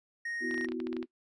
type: tone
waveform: triangle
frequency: 1864.7 Hz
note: A#6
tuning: in tune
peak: -33 dBFS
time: 0.25-0.66 s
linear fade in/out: 5 ms
type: chord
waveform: sine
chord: B suspended fourth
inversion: none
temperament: equal with one note detuned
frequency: 248.5 / 329.6 / 370 Hz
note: B3 / E4 / F#4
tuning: +11 / 0 / 0 cents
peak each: -37 dBFS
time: 0.4-1.06 s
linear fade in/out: 50 ms
type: clicks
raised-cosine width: 0.3 ms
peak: -28 dBFS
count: 12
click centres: 0.511 / 0.543 / 0.579 / 0.611 / 0.646 / 0.687 / 0.72 / 0.802 / 0.87 / 0.929 / 0.967 / 1.028 s
effects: noise-tail reverb RT60 0.1 s tail -20 dB re dry + resampled to 22050 Hz